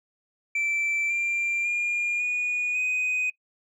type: tone with pitch steps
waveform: sine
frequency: 2333 / 2374 / 2415 / 2457 / 2500 Hz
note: D7 / D7 / D7 / D#7 / D#7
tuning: -12 / +18 / +48 / -22 / +8 cents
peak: -21 dBFS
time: 0.55-3.3 s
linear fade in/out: 5 ms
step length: 550 ms
effects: noise-tail reverb RT60 0.1 s tail -22 dB re dry + tanh soft clip ceiling -22 dBFS